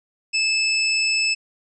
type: tone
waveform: 25% pulse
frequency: 2618 Hz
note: E7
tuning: 13 cents flat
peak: -14 dBFS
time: 0.33-1.35 s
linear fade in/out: 20 ms
effects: resampled to 24000 Hz